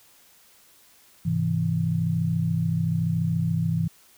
sine chord, Ab augmented, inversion none, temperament equal, 103.83 / 130.81 / 164.81 Hz, Ab2 / C3 / E3, 0 / 0 / 0 cents, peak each -28 / -29 / -23 dBFS, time 1.25-3.88 s, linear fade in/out 10 ms, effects white hiss -56 dBFS RMS until 4.17 s

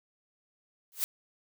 blue noise with exponential growth, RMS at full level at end -25 dBFS, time 0.92-1.04 s, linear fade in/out 0 ms, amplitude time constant 26 ms, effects none

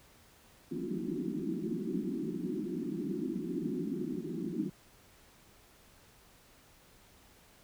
white band-pass noise, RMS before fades -36 dBFS, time 0.71-4.7 s, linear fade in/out 5 ms, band 160 to 370 Hz, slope 96 dB/octave, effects pink hiss -61 dBFS RMS until 7.63 s

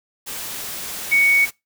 sine tone in noise, 2230 Hz, C#7, 10 cents sharp, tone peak -12 dBFS, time 1.11-1.46 s, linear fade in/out 20 ms, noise white, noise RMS -30 dBFS, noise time 0.26-1.51 s, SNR +15 dB, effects noise-tail reverb RT60 0.2 s tail -22 dB re dry

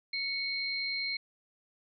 sine tone pair together, 2215 / 4175 Hz, C#7 / C8, -2 / -5 cents, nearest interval major seventh, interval 1097 cents, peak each -34 / -34 dBFS, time 0.13-1.17 s, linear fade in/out 5 ms, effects none

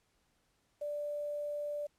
sine tone with quantisation, 587.3 Hz, D5, in tune, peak -35 dBFS, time 0.81-1.87 s, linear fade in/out 10 ms, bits 10, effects pink hiss -75 dBFS RMS until 1.98 s + low-pass 11000 Hz 12 dB/octave

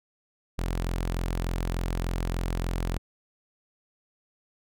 sawtooth tone, 43.38 Hz, F1, 11 cents flat, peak -23 dBFS, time 0.58-2.98 s, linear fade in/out 10 ms, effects none

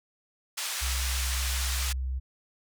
white band-pass noise, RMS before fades -33 dBFS, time 0.57-1.93 s, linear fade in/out 10 ms, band 1000 to 8600 Hz, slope 12 dB/octave
sine tone, 64.8 Hz, C2, 16 cents flat, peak -28 dBFS, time 0.81-2.2 s, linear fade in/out 20 ms
effects none

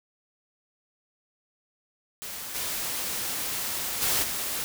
white noise with level steps, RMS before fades -37 / -31 / -25 / -31 dBFS, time 2.22-4.64 s, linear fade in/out 0 ms, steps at 2.54 / 4.01 / 4.22 s, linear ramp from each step 20 ms, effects none

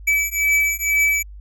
square beating tone pair, 2299 / 2301.1 Hz, D7 / D7, -37 / -36 cents, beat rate 2.1 Hz, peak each -20 dBFS, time 0.07-1.23 s, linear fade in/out 10 ms, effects added 50 Hz sine -35 dBFS peak until 1.4 s

